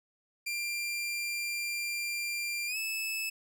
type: tone with pitch glide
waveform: sawtooth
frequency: 2380 to 2610 Hz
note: D7 to E7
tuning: +22 to -18 cents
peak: -29 dBFS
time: 0.46-3.3 s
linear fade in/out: 10 ms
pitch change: +160 cents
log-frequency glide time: 2.67-2.77 s
effects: none